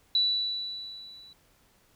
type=tone with level ramp; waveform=sine; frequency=3951 Hz; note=B7; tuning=in tune; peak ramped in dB=-20 to -49 dBFS; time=0.15-1.33 s; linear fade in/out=2 ms; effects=pink hiss -64 dBFS RMS until 1.95 s